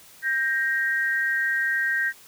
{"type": "tone pair together", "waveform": "sine", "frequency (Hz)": [1581, 1874.1], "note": ["G6", "A#6"], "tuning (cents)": [14, 9], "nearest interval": "minor third", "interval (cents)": 295, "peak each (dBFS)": -24, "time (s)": [0.22, 2.13], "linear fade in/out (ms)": 50, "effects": ["white hiss -50 dBFS RMS until 2.27 s"]}